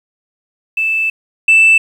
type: tone pair in turn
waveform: sine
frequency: 2637 / 2647 Hz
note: E7 / E7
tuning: 0 / +7 cents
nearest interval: unison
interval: 7 cents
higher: second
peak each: -12 / -3 dBFS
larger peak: second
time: 0.77-1.1 / 1.48-1.78 s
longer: first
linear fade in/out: 5 ms
effects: tanh soft clip ceiling -3 dBFS + 7-bit